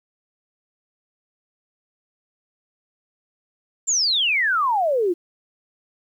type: exponential sweep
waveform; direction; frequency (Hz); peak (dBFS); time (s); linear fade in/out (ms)
sine; down; 7440 to 329.6; -17; 3.87-5.14; 20
effects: 9-bit